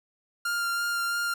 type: tone with vibrato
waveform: 45% pulse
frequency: 1396.9 Hz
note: F6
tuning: in tune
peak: -26 dBFS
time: 0.45-1.34 s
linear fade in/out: 5 ms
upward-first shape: sine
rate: 3 Hz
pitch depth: 12 cents each way
effects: none